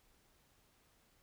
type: silence
effects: pink hiss -71 dBFS RMS until 1.22 s